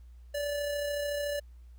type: tone with amplitude modulation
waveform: square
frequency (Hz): 580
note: D5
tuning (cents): -22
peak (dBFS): -30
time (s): 0.34-1.4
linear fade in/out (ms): 10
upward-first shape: sine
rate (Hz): 33.7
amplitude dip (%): 30
effects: added 60 Hz sine -48 dBFS peak until 1.78 s + pink hiss -73 dBFS RMS until 1.78 s